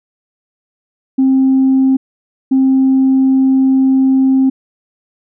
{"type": "tone bursts at uneven times", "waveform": "sine", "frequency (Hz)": 265, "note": "C4", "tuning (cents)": 22, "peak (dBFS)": -6, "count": 2, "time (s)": [[1.18, 1.97], [2.51, 4.5]], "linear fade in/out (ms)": 10, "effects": ["tanh soft clip ceiling -4 dBFS"]}